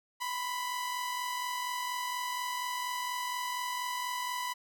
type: tone pair together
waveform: sawtooth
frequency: 987.8 / 1032 Hz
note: B5 / C6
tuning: 0 / -24 cents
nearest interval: minor second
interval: 76 cents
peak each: -30 / -38 dBFS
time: 0.2-4.54 s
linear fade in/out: 20 ms
effects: none